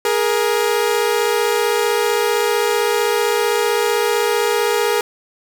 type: tone pair together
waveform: sawtooth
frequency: 415.3 / 470.9 Hz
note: G#4 / A#4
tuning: 0 / +18 cents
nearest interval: major second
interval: 218 cents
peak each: -14 dBFS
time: 0.05-5.01 s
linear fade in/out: 2 ms
effects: none